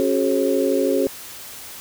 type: tone cluster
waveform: sine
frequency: 274.8 / 370.2 / 423 / 541 Hz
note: C#4 / F#4 / G#4 / C#5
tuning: -15 / +1 / +32 / -42 cents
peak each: -22 dBFS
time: 0-1.07 s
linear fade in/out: 0 ms
effects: white hiss -37 dBFS RMS until 1.8 s